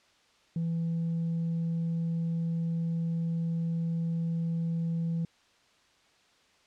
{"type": "tone with tanh clipping", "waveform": "triangle", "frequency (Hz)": 166.3, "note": "E3", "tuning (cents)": 16, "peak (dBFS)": -28, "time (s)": [0.56, 5.25], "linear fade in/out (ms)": 2, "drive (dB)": 6, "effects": ["white hiss -64 dBFS RMS until 6.66 s", "low-pass 5000 Hz 12 dB/octave"]}